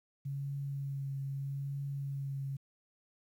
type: tone with vibrato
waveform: sine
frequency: 138.59 Hz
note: C#3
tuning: in tune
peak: -35 dBFS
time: 0.25-2.57 s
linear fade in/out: 10 ms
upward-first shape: triangle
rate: 0.79 Hz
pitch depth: 21 cents each way
effects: 11-bit